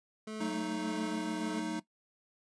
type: tone with tremolo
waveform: 25% pulse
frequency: 217 Hz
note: A3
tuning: 24 cents flat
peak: -34 dBFS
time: 0.27-1.6 s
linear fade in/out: 5 ms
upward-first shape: sine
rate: 1.7 Hz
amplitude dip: 50%
type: chord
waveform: square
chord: D# diminished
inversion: first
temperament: just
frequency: 186.68 / 224 / 311.1 Hz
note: F#3 / A3 / D#4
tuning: +16 / +31 / 0 cents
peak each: -42 / -40 / -37 dBFS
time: 0.4-1.8 s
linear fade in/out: 10 ms
effects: noise-tail reverb RT60 0.1 s tail -17 dB re dry + resampled to 22050 Hz